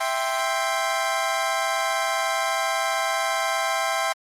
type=chord; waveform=25% pulse; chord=C major; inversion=first; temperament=equal with one note detuned; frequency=659.3 / 787.6 / 1046.5 Hz; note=E5 / G5 / C6; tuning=0 / +8 / 0 cents; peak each=-23 dBFS; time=0-4.13 s; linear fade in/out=10 ms; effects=low-pass 12000 Hz 12 dB/octave + Opus 24 kbps